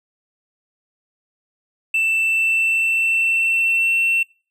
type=tone with pitch glide; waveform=triangle; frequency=2663 to 2700 Hz; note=E7 to E7; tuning=+17 to +41 cents; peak=-13 dBFS; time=1.94-4.23 s; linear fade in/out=5 ms; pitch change=+24 cents; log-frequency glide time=2.19-3.9 s; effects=noise-tail reverb RT60 0.4 s tail -25 dB re dry + tanh soft clip ceiling -10 dBFS